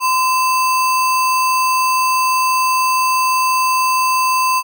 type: tone with sample-and-hold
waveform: sine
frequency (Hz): 1027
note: C6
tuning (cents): -33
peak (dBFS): -12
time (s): 0-4.63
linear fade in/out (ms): 50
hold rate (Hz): 3675
effects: none